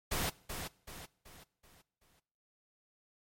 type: noise with echo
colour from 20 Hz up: pink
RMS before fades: -34 dBFS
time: 0.11-0.3 s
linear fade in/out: 10 ms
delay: 380 ms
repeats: 5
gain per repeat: -7 dB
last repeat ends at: 2.2 s
effects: noise-tail reverb RT60 0.7 s tail -22 dB re dry + MP3 64 kbps